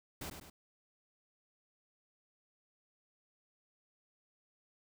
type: noise with echo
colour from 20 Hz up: pink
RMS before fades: -43 dBFS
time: 0.21-0.3 s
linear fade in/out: 5 ms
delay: 100 ms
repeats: 2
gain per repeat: -6 dB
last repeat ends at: 0.5 s
effects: none